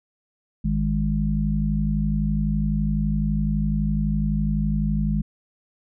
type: harmonic tone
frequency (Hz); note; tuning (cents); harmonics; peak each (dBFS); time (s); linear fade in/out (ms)
51.91; G#1; 0; 1 / 3 / 4; -24 / -24 / -24; 0.64-5.22; 10
effects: none